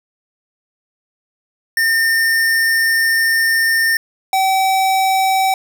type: tone pair in turn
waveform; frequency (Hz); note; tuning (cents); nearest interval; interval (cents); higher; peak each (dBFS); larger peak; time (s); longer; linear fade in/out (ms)
square; 1813 / 766.2; A#6 / G5; -49 / -40; octave + minor third; 1491; first; -13; neither; 1.77-3.97 / 4.33-5.54; first; 2
effects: none